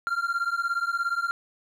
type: beating tone pair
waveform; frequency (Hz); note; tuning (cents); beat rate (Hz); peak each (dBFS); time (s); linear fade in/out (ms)
triangle; 1377 / 1394; F6 / F6; -25 / -4; 17; -26; 0.07-1.31; 0
effects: none